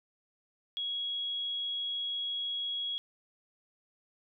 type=tone; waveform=sine; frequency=3322 Hz; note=G#7; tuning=in tune; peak=-32 dBFS; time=0.77-2.98 s; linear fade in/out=0 ms; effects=none